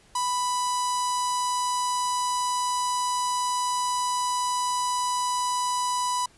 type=tone with notch filter; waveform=sawtooth; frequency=991 Hz; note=B5; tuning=6 cents sharp; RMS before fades=-26 dBFS; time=0.15-6.26 s; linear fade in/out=5 ms; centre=2200 Hz; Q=0.54; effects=pink hiss -57 dBFS RMS until 6.37 s + resampled to 24000 Hz